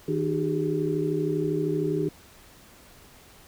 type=tone cluster; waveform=sine; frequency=157.8 / 304 / 378.3 / 411 Hz; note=D#3 / D#4 / F#4 / G#4; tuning=+25 / -40 / +38 / -18 cents; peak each=-29 dBFS; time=0.08-2.09 s; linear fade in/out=5 ms; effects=pink hiss -52 dBFS RMS until 3.47 s